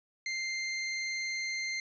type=tone; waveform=sawtooth; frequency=2093 Hz; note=C7; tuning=in tune; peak=-29 dBFS; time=0.26-1.8 s; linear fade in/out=2 ms; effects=resampled to 16000 Hz